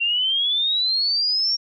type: exponential sweep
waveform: sine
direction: up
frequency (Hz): 2733 to 5588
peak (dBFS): -18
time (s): 0-1.57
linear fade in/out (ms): 20
effects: none